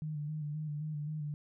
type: tone with vibrato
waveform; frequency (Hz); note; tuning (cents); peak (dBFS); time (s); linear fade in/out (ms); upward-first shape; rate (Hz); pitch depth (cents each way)
sine; 151.1; D3; +50; -35; 0.02-1.34; 0; square; 3.8; 36
effects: none